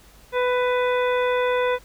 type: harmonic tone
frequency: 497.2 Hz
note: B4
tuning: 12 cents sharp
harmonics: 1 / 2 / 3 / 4 / 5 / 7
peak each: -20 / -26 / -30 / -32 / -34 / -37 dBFS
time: 0.32-1.79 s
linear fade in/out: 50 ms
effects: added 50 Hz sine -52 dBFS peak until 1.84 s + pink hiss -52 dBFS RMS until 1.84 s